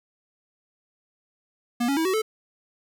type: tone with pitch steps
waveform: square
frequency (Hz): 239.6 / 278.4 / 323.5 / 376 / 436.9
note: A#3 / C#4 / E4 / F#4 / A4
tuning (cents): +48 / +8 / -32 / +28 / -12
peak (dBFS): -22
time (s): 1.8-2.22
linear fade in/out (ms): 10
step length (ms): 84
effects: none